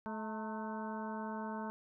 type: harmonic tone with a mistuned harmonic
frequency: 216.5 Hz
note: A3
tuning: 28 cents flat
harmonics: 1 / 2 / 3 / 4 / 5 / 6 / 7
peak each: -41 / -48 / -48 / -44 / -49 / -54 / -51 dBFS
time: 0.06-1.7 s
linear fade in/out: 0 ms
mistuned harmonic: 4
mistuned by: +61 cents
effects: none